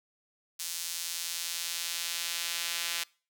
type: tone with high-pass filter sweep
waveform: sawtooth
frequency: 170 Hz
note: F3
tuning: 46 cents flat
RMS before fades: -35 dBFS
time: 0.59-3.04 s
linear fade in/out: 10 ms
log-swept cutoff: 5500 to 2700 Hz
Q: 0.87
effects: noise-tail reverb RT60 0.4 s tail -25 dB re dry